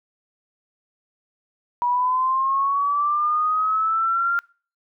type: linear sweep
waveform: sine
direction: up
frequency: 964 to 1396.9 Hz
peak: -18 dBFS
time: 1.82-4.39 s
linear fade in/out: 0 ms
effects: noise-tail reverb RT60 0.4 s tail -25 dB re dry